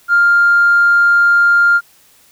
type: tone with tanh clipping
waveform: triangle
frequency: 1400 Hz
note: F6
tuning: 4 cents sharp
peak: -7 dBFS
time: 0.08-1.81 s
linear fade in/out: 50 ms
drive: 4 dB
effects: white hiss -49 dBFS RMS until 2.31 s